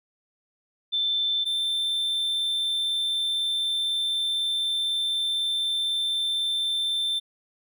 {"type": "tone pair in turn", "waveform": ["sine", "triangle"], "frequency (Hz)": [3544, 3558], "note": ["A7", "A7"], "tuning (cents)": [12, 19], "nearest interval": "unison", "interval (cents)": 7, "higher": "second", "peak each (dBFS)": -22, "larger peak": "neither", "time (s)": [[0.92, 1.45], [1.45, 7.2]], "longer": "second", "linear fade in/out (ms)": 20, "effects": []}